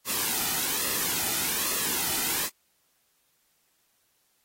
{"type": "noise with flanger", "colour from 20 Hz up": "white", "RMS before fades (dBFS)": -28, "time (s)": [0.05, 2.5], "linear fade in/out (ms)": 50, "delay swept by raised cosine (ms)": [1.3, 1.85], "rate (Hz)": 1.2, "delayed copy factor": -0.55, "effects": ["white hiss -70 dBFS RMS until 4.44 s", "AAC 48 kbps"]}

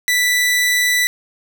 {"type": "tone", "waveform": "sawtooth", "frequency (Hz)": 1975.5, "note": "B6", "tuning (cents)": 0, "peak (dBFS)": -10, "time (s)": [0.08, 1.07], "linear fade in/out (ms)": 0, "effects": []}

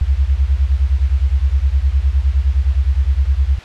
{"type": "beating tone pair", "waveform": "sine", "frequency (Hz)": [63.3, 73], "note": ["B1", "D2"], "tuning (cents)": [43, -10], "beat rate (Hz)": 9.7, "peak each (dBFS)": [-14, -15], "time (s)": [0.01, 3.59], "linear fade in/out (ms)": 5, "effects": ["white hiss -36 dBFS RMS until 3.64 s", "low-pass 3000 Hz 12 dB/octave"]}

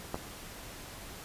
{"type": "clicks", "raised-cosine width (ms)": 1, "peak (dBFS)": [-18, -27], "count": 2, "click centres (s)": [0.144, 0.156], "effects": ["pink hiss -46 dBFS RMS until 1.24 s", "resampled to 32000 Hz"]}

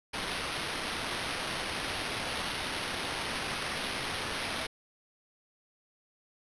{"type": "noise with sample-and-hold", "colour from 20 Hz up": "blue", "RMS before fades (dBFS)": -35, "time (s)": [0.13, 4.67], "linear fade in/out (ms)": 10, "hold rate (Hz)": 7350, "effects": ["resampled to 24000 Hz"]}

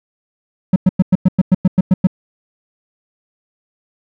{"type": "tone bursts", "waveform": "triangle", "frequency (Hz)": 185, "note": "F#3", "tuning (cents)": 0, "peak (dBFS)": -4, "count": 11, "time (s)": [0.73, 2.071], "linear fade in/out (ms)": 5, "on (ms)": 31, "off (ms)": 100, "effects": []}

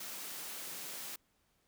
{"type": "high-pass noise", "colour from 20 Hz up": "white", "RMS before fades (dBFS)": -44, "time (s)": [0, 1.16], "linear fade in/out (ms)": 5, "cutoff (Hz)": 140, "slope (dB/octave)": 48, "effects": ["pink hiss -75 dBFS RMS until 1.67 s"]}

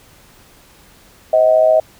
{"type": "tone with amplitude modulation", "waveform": "sine", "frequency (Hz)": 634, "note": "D#5", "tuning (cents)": 32, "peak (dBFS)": -5, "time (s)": [1.33, 1.8], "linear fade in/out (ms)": 5, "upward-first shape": "sine", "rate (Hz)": 114, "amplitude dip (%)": 70, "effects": ["pink hiss -47 dBFS RMS until 1.99 s"]}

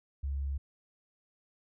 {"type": "tone", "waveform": "sine", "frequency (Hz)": 69.3, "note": "C#2", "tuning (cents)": 0, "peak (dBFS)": -31, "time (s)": [0.23, 0.58], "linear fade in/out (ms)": 10, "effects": []}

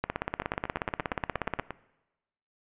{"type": "two click trains", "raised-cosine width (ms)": 0.5, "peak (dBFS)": [-19, -13], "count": [12, 27], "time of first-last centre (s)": [[0.42, 1.707], [0.04, 1.597]], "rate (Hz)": [8.55, 16.7], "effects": ["noise-tail reverb RT60 1.0 s tail -19 dB re dry", "resampled to 8000 Hz"]}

